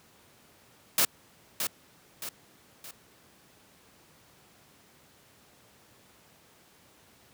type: noise with echo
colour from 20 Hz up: white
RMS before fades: -23 dBFS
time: 0.98-1.05 s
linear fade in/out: 2 ms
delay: 620 ms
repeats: 3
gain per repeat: -7 dB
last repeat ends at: 2.91 s
effects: pink hiss -59 dBFS RMS until 7.33 s + high-pass 100 Hz 12 dB/octave